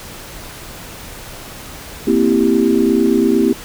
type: chord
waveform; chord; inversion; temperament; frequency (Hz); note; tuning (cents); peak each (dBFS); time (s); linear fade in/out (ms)
sine; C dominant seventh; third; equal; 233.1 / 261.6 / 329.6 / 392; Bb3 / C4 / E4 / G4; 0 / 0 / 0 / 0; -16; 2.07-3.53; 5
effects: pink hiss -33 dBFS RMS until 3.64 s